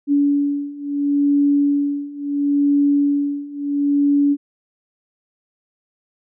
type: beating tone pair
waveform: sine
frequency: 285.1 / 285.83 Hz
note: C#4 / D4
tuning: +49 / -47 cents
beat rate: 0.73 Hz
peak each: -19 / -17 dBFS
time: 0.07-4.37 s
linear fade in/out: 50 ms
effects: none